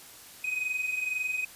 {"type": "tone pair together", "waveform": "triangle", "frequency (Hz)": [2492, 2514], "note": ["D#7", "D#7"], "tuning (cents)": [2, 17], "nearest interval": "unison", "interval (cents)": 15, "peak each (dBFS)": [-34, -28], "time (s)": [0.44, 1.45], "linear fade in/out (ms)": 5, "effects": ["white hiss -49 dBFS RMS until 1.55 s", "resampled to 32000 Hz"]}